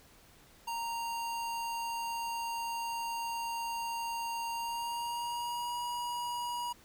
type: tone with pitch glide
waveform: square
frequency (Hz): 929 to 962.3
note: A#5 to B5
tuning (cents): -6 to -45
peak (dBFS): -35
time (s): 0.67-6.73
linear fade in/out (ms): 10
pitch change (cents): +61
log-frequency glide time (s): 4.51-5.78
effects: pink hiss -60 dBFS RMS until 6.84 s